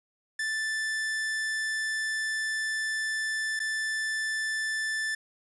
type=tone with dropouts; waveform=45% pulse; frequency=1760 Hz; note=A6; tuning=in tune; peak=-28 dBFS; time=0.39-5.15 s; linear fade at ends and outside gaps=5 ms; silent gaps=3.593-3.6 s; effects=resampled to 24000 Hz + 10-bit